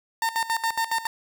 30% pulse tone with tremolo, 909 Hz, A#5, 44 cents flat, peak -19 dBFS, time 0.22-1.07 s, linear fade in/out 2 ms, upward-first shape square, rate 7.2 Hz, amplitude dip 80%, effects none

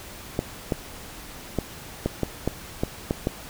clicks, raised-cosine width 2 ms, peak -9 dBFS, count 9, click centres 0.391 / 0.722 / 1.587 / 2.06 / 2.233 / 2.476 / 2.835 / 3.109 / 3.271 s, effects pink hiss -41 dBFS RMS until 3.49 s

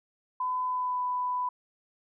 sine tone with pitch glide, 1008 to 995.3 Hz, B5 to B5, +35 to +13 cents, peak -27 dBFS, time 0.4-1.49 s, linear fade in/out 5 ms, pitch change -22 cents, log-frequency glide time 0.65-1.01 s, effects none

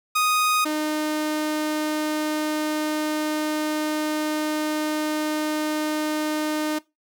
sawtooth tone pair in turn, 1244.5 / 306 Hz, D#6 / D#4, 0 / -29 cents, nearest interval 2 octaves, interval 2429 cents, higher first, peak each -15 / -19 dBFS, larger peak first, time 0.15-0.65 / 0.65-6.79 s, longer second, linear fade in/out 10 ms, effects noise-tail reverb RT60 0.2 s tail -19 dB re dry

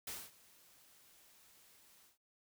white noise with ADSR envelope, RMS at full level -43 dBFS, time 0.07-2.18 s, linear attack 4 ms, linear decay 230 ms, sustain -22 dB, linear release 130 ms, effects none

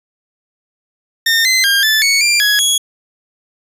20% pulse tone with pitch steps, 1823 / 2054 / 1608 / 1748 / 2222 / 2379 / 1673 / 3338 Hz, A#6 / C7 / G6 / A6 / C#7 / D7 / G#6 / G#7, -39 / -33 / +44 / -12 / +4 / +22 / +12 / +8 cents, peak -5 dBFS, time 1.26-2.78 s, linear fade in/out 5 ms, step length 190 ms, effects resampled to 32000 Hz

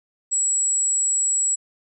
sine tone, 7760 Hz, B8, 31 cents flat, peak -18 dBFS, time 0.31-1.56 s, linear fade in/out 20 ms, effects none

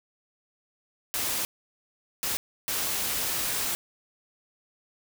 white noise bursts at uneven times, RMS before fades -29 dBFS, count 3, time 1.14-1.45 / 2.23-2.37 / 2.68-3.75 s, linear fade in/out 0 ms, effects none

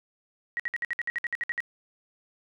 sine tone bursts, 1900 Hz, A#6, 33 cents sharp, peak -26 dBFS, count 13, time 0.57-1.604 s, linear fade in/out 0 ms, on 26 ms, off 58 ms, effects none

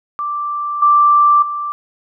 sine tone with level steps, 1174.7 Hz, D6, in tune, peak -18 / -7 / -19 dBFS, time 0.19-1.72 s, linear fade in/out 0 ms, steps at 0.82 / 1.42 s, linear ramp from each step 5 ms, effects none

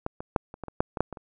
clicks, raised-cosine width 1 ms, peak -15 / -21 / -7 / -26 / -21 / -23 / -7 / -17 / -7 / -22 / -28 dBFS, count 11, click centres 0.064 / 0.205 / 0.362 / 0.541 / 0.637 / 0.683 / 0.805 / 0.972 / 1.006 / 1.127 / 1.172 s, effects none

